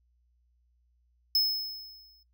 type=tone with exponential decay; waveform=square; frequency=5190 Hz; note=E8; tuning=28 cents flat; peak=-21 dBFS; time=1.35-2.23 s; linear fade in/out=2 ms; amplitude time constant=190 ms; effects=noise-tail reverb RT60 0.1 s tail -17 dB re dry + added 60 Hz sine -66 dBFS peak until 2.33 s